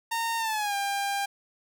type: tone with pitch glide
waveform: sawtooth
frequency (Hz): 918 to 799.2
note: A#5 to G5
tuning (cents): -27 to +33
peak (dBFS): -23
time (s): 0.11-1.26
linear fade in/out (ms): 10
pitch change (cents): -240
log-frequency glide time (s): 0.38-0.75
effects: none